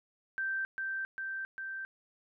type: tone with echo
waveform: sine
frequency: 1563 Hz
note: G6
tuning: 6 cents flat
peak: -31 dBFS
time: 0.38-0.65 s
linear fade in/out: 0 ms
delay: 400 ms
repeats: 3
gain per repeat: -2 dB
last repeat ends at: 1.85 s
effects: none